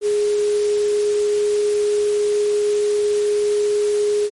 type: tone in noise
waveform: sine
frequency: 415.3 Hz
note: G#4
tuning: in tune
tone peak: -15 dBFS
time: 0.01-4.3 s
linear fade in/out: 50 ms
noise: white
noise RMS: -33 dBFS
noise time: 0.01-4.3 s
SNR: +15 dB
effects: low-pass 11000 Hz 12 dB/octave + MP3 48 kbps